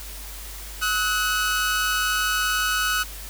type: tone pair together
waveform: sawtooth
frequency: 1277.7 / 1480 Hz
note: D#6 / F#6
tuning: +46 / 0 cents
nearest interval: minor third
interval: 254 cents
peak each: -22 / -19 dBFS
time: 0.81-3.04 s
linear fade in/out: 20 ms
effects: added 50 Hz sine -37 dBFS peak until 3.29 s + white hiss -39 dBFS RMS until 3.29 s